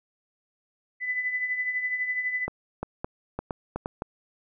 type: tone with tremolo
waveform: sine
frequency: 2000 Hz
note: B6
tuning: 21 cents sharp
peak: -23 dBFS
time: 1-2.48 s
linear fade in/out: 50 ms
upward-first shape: triangle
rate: 12 Hz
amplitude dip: 65%
type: clicks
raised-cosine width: 1 ms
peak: -16 dBFS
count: 8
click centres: 2.48 / 2.83 / 3.045 / 3.39 / 3.508 / 3.76 / 3.859 / 4.021 s
effects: none